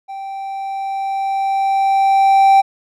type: tone with level ramp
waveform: triangle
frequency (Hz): 781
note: G5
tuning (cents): -7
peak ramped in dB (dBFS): -24 to -4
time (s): 0.08-2.62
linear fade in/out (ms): 20
effects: none